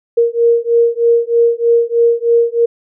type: beating tone pair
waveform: sine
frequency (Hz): 466.2 / 469.4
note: A#4 / A#4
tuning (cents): 0 / +12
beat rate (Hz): 3.2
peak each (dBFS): -12 / -12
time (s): 0.17-2.66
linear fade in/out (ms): 10
effects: none